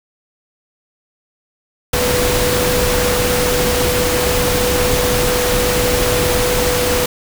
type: tone in noise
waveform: sine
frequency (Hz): 493.9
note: B4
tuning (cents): 0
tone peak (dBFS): -17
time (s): 1.93-7.06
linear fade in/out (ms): 5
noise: pink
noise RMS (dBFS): -17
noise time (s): 1.93-7.06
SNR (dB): -3
effects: none